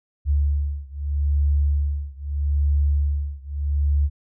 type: beating tone pair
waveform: sine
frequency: 71.7 / 72.49 Hz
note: D2 / D2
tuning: -41 / -22 cents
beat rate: 0.79 Hz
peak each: -21 / -22 dBFS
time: 0.25-4.1 s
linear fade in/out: 50 ms
effects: none